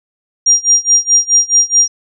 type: tone with tremolo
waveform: sine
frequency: 5700 Hz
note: F8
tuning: 34 cents sharp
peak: -4 dBFS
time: 0.46-1.88 s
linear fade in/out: 5 ms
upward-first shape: sine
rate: 4.7 Hz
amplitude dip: 95%
effects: none